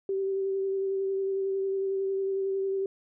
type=tone with vibrato; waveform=sine; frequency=387.9 Hz; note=G4; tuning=18 cents flat; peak=-26 dBFS; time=0.09-2.86 s; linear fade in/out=2 ms; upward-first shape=sine; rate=11 Hz; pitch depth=16 cents each way; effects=none